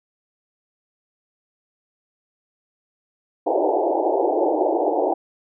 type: band-pass noise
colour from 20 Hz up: pink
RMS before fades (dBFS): -20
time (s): 3.46-5.14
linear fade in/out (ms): 10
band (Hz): 310 to 880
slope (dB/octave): 96
effects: none